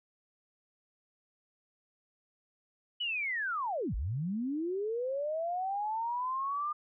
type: linear two-way sweep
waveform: sine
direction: down then up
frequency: 3000 to 43.65 to 1213 Hz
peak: -31 dBFS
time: 3-6.73 s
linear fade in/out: 10 ms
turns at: 3.95 s
effects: none